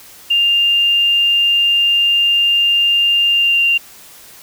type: tone with pitch glide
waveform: sine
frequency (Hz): 2800 to 2779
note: F7 to F7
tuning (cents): +4 to -9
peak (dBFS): -10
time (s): 0.3-3.78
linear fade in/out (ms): 10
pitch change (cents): -13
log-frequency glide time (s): 3.3-3.63
effects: white hiss -40 dBFS RMS until 4.42 s